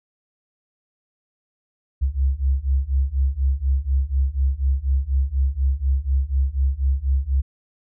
sine beating tone pair, 65.41 / 69.51 Hz, C2 / C#2, 0 / +5 cents, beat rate 4.1 Hz, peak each -21 / -20 dBFS, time 2.01-7.42 s, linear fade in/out 20 ms, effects none

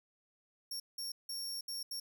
sawtooth tone bursts at uneven times, 5510 Hz, F8, 24 cents flat, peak -36 dBFS, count 5, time 0.71-0.8 / 0.98-1.12 / 1.29-1.61 / 1.68-1.83 / 1.91-2 s, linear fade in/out 5 ms, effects none

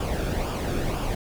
brown noise with flanger, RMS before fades -27 dBFS, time 0-1.15 s, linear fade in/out 5 ms, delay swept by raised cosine 0.49 to 1.03 ms, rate 2 Hz, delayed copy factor -0.55, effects none

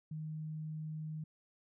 sine tone, 155.56 Hz, D#3, in tune, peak -39 dBFS, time 0.11-1.24 s, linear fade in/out 5 ms, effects none

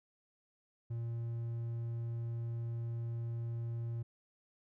triangle tone, 116.54 Hz, A#2, in tune, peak -34 dBFS, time 0.9-4.03 s, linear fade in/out 10 ms, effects none

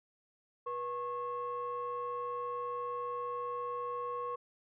sine tone pair together, 486.1 / 1091.3 Hz, B4 / C#6, -28 / -27 cents, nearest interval octave + major second, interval 1401 cents, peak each -38 / -36 dBFS, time 0.66-4.36 s, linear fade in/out 10 ms, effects tanh soft clip ceiling -30 dBFS

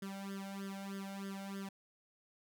sawtooth tone with flanger, 196 Hz, G3, in tune, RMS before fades -44 dBFS, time 0.02-1.69 s, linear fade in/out 5 ms, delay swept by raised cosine 0.6 to 1.4 ms, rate 3.2 Hz, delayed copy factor +1, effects none

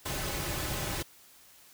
pink noise with comb filter, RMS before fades -34 dBFS, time 0.05-1.03 s, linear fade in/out 10 ms, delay 4.3 ms, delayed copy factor -0.55, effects white hiss -57 dBFS RMS until 1.73 s

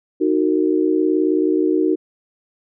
sine chord, D# minor, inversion none, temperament equal with one note detuned, 311.1 / 370 / 456.8 Hz, D#4 / F#4 / A#4, 0 / 0 / -35 cents, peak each -17 / -18 / -23 dBFS, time 0.2-1.96 s, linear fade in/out 20 ms, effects none

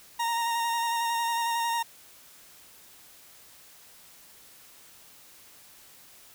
40% pulse tone with vibrato, 930 Hz, A#5, 4 cents flat, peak -25 dBFS, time 0.19-1.83 s, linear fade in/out 10 ms, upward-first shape square, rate 11 Hz, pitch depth 15 cents each way, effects white hiss -53 dBFS RMS until 6.34 s

